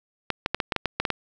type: clicks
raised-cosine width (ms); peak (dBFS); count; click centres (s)
0.3; -7; 10; 0.303 / 0.461 / 0.546 / 0.602 / 0.722 / 0.763 / 0.857 / 1 / 1.052 / 1.103
effects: none